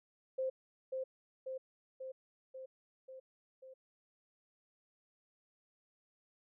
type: tone with echo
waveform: sine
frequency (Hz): 523.3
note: C5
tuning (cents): 0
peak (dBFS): -33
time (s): 0.38-0.5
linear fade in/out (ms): 10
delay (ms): 540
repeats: 6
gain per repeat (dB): -3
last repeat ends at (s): 3.74
effects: none